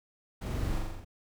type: noise with echo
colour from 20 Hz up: brown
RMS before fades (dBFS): -35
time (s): 0.41-0.79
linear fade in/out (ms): 10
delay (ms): 43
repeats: 6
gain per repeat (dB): -2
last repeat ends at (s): 1.048
effects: none